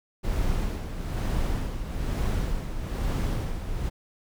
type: noise with tremolo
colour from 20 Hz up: brown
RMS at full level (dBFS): -25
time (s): 0.23-3.9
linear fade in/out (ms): 20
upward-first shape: sine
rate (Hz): 1.1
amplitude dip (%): 60
effects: none